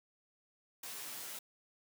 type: noise with comb filter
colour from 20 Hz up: white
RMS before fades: -45 dBFS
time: 0.83-1.39 s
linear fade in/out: 5 ms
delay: 11 ms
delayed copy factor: -0.65
effects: high-pass 200 Hz 12 dB/octave